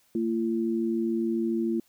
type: tone pair together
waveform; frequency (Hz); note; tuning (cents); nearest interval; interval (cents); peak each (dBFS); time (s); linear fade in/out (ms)
sine; 226.9 / 340; A#3 / F4; -47 / -46; perfect fifth; 701; -27; 0.15-1.8; 2
effects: white hiss -65 dBFS RMS until 1.88 s